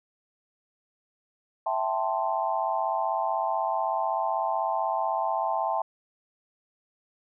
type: chord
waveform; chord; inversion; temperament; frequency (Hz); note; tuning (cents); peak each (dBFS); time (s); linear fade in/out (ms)
sine; A minor seventh; second; equal; 659.3 / 784 / 880 / 1046.5; E5 / G5 / A5 / C6; 0 / 0 / 0 / 0; -30 / -30 / -29 / -32; 1.66-5.82; 5
effects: none